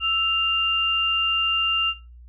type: tone pair together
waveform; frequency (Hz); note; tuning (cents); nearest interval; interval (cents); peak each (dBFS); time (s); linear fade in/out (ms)
sine; 1318.6 / 2794; E6 / F7; 0 / 0; octave + minor second; 1300; -27 / -20; 0-1.94; 50
effects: noise-tail reverb RT60 0.3 s tail -17 dB re dry + added 60 Hz sine -42 dBFS peak until 2.28 s